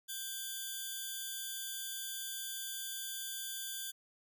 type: tone pair together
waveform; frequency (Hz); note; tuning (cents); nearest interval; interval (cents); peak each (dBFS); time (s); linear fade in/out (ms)
10% pulse; 1568 / 3469; G6 / A7; 0 / -25; octave + major second; 1375; -38 / -33; 0.08-3.92; 20
effects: none

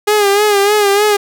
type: tone with vibrato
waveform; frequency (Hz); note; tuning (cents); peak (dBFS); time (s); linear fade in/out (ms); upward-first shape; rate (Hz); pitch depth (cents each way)
sawtooth; 410; G#4; -22; -5; 0.07-1.17; 10; sine; 3.3; 60
effects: none

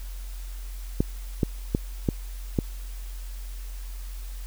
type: clicks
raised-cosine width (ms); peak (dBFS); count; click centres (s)
3; -8; 5; 1.005 / 1.432 / 1.749 / 2.088 / 2.588
effects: added 44 Hz sine -33 dBFS peak until 4.46 s + white hiss -49 dBFS RMS until 4.46 s

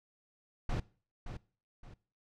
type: noise with echo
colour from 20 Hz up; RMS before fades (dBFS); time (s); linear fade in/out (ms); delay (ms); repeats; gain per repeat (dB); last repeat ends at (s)
brown; -33; 0.69-0.8; 5; 570; 2; -9; 1.94
effects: noise-tail reverb RT60 0.4 s tail -21 dB re dry + low-pass 6000 Hz 12 dB/octave

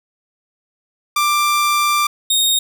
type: tone pair in turn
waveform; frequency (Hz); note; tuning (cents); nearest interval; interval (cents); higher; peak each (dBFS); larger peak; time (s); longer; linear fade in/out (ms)
sawtooth; 1182 / 3713; D6 / A#7; +11 / -8; octave + minor sixth; 1981; second; -10; neither; 1.16-2.07 / 2.3-2.59; first; 5
effects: none

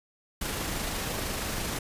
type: noise with amplitude modulation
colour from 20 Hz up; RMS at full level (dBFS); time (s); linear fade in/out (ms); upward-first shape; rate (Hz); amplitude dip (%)
pink; -31; 0.41-1.79; 5; sine; 26; 25
effects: resampled to 32000 Hz

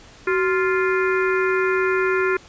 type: harmonic tone with a mistuned harmonic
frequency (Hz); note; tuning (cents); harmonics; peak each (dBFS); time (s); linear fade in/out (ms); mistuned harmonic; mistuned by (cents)
349.2; F4; 0; 1 / 3 / 4 / 5 / 6 / 7; -19 / -28 / -24 / -28 / -31 / -31; 0.27-2.37; 5; 1; +130
effects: pink hiss -46 dBFS RMS until 2.48 s + resampled to 16000 Hz

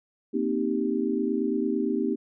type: chord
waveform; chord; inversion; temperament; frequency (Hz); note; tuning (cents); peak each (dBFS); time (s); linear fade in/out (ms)
sine; C minor seventh; third; equal; 233.1 / 261.6 / 311.1 / 392; Bb3 / C4 / Eb4 / G4; 0 / 0 / 0 / 0; -29; 0.33-2.16; 20
effects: none

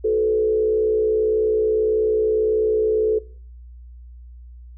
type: tone with frequency modulation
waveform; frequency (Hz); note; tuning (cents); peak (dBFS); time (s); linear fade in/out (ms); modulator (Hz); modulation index
sine; 433.4; A4; -26; -16; 0.04-3.19; 10; 61.7; 0.64
effects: noise-tail reverb RT60 0.5 s tail -22 dB re dry + added 60 Hz sine -38 dBFS peak until 4.77 s

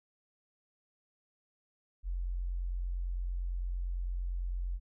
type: tone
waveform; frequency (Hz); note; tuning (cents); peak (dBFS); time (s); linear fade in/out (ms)
sine; 44.43; F1; +31; -32; 2.03-4.8; 50
effects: none

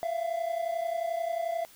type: tone pair together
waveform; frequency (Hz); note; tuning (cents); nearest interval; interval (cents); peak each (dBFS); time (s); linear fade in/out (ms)
triangle; 668.7 / 700; E5 / F5; +25 / +4; minor second; 79; -28 / -32; 0.03-1.65; 0
effects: white hiss -55 dBFS RMS until 1.75 s

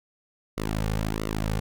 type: tone with flanger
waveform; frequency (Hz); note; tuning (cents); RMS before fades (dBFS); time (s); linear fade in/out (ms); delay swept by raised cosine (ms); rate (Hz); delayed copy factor
sawtooth; 53.4; G#1; +49; -28; 0.57-1.6; 10; 1.2 to 3.1; 1.5; -0.9
effects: none

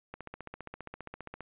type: click train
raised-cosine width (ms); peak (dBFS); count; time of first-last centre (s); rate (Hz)
0.5; -26; 20; 0.14-1.407; 15
effects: resampled to 8000 Hz

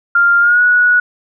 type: tone with pitch glide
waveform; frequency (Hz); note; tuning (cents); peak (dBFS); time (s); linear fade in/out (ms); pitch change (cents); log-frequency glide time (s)
sine; 1396.9 to 1463.8; F6 to F#6; 0 to -19; -7; 0.15-1; 5; +81; 0.4-0.61
effects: none

